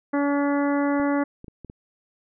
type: harmonic tone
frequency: 284.9 Hz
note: C#4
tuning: 48 cents sharp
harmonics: 1 / 2 / 3 / 4 / 5 / 6 / 7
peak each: -21 / -27 / -31 / -33 / -35 / -37 / -38 dBFS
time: 0.13-1.24 s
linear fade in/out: 10 ms
type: clicks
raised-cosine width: 3 ms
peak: -27 dBFS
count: 5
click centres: 0.999 / 1.444 / 1.482 / 1.647 / 1.699 s
effects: none